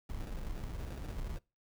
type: noise with sample-and-hold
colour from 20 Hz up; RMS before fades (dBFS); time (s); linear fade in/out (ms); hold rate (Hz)
brown; -40; 0.09-1.39; 10; 1050
effects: noise-tail reverb RT60 0.3 s tail -25 dB re dry